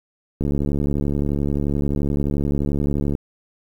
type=click train; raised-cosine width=3 ms; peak=-10 dBFS; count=197; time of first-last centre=0.41-3.151 s; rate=71.5 Hz; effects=8-bit